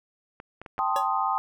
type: clicks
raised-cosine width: 0.5 ms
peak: -25 dBFS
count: 4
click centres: 0.401 / 0.616 / 0.662 / 0.781 s
type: chord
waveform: sine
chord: A half-diminished seventh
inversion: third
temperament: equal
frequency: 784 / 880 / 1046.5 / 1244.5 Hz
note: G5 / A5 / C6 / Eb6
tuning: 0 / 0 / 0 / 0 cents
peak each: -28 / -29 / -29 / -28 dBFS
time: 0.79-1.38 s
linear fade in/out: 0 ms
type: tone with exponential decay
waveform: 25% pulse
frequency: 562 Hz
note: C#5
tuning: 24 cents sharp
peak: -21 dBFS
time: 0.96-1.08 s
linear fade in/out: 1 ms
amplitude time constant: 26 ms
effects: none